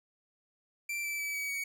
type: tone with pitch steps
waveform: 45% pulse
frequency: 2349 / 2323 / 2298 / 2273 / 2248 Hz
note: D7 / D7 / D7 / C#7 / C#7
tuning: 0 / -20 / -38 / +43 / +24 cents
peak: -33 dBFS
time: 0.89-1.64 s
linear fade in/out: 5 ms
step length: 150 ms
effects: none